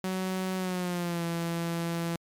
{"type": "tone with pitch glide", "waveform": "sawtooth", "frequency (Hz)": [187, 168.53], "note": ["F#3", "E3"], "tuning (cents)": [19, 39], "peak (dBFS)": -25, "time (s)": [0.04, 2.16], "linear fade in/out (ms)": 2, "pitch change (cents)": -180, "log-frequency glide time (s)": [0.57, 1.24], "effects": ["MP3 96 kbps"]}